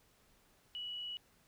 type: tone with frequency modulation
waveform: sine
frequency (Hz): 2936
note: F#7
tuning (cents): -14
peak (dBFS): -40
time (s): 0.75-1.17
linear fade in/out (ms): 0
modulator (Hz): 42.9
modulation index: 0.49
effects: pink hiss -69 dBFS RMS until 1.47 s